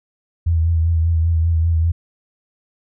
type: tone with vibrato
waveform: sine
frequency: 82.41 Hz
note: E2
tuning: in tune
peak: -13 dBFS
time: 0.46-1.92 s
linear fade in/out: 10 ms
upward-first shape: triangle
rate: 5.1 Hz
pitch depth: 50 cents each way
effects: none